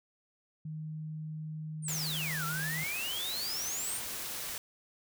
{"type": "tone", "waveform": "sine", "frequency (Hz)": 155.56, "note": "D#3", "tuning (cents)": 0, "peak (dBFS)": -37, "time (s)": [0.65, 2.84], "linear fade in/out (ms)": 5}
{"type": "exponential two-way sweep", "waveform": "sine", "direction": "down then up", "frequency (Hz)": [9397, 1318.5, 9397], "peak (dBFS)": -35, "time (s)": [1.82, 4.01], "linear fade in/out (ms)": 50, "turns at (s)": 2.45}
{"type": "noise", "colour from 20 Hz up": "white", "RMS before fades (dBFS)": -39, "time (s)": [1.88, 4.58], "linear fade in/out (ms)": 2}
{"effects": []}